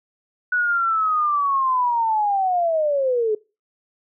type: linear sweep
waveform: sine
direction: down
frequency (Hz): 1480 to 416.5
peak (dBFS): -17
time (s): 0.52-3.35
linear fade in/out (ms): 5
effects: noise-tail reverb RT60 0.3 s tail -23 dB re dry